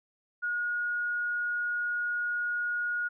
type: tone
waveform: sine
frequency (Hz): 1442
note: F#6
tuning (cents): -45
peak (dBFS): -28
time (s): 0.42-3.09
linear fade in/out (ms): 20
effects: none